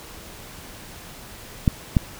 clicks, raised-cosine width 5 ms, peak -3 dBFS, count 2, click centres 1.678 / 1.968 s, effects pink hiss -41 dBFS RMS until 2.19 s

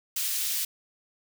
white high-pass noise, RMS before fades -29 dBFS, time 0.16-0.65 s, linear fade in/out 5 ms, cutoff 2700 Hz, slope 12 dB/octave, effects none

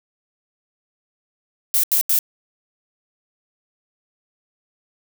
violet noise bursts, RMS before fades -17 dBFS, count 3, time 1.74-2.189 s, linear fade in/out 0 ms, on 95 ms, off 82 ms, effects none

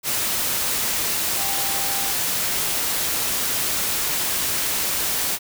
sine tone in noise, 790 Hz, G5, 13 cents sharp, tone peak -32 dBFS, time 1.35-2.14 s, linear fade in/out 50 ms, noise white, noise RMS -23 dBFS, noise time 0.03-5.39 s, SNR -12 dB, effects none

